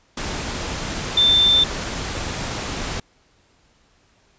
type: tone in noise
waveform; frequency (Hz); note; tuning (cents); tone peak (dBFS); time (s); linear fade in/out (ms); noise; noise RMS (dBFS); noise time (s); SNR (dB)
sine; 3560; A7; +20; -12; 1.17-1.64; 5; pink; -27; 0.17-3; +12
effects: pink hiss -59 dBFS RMS until 4.38 s + resampled to 16000 Hz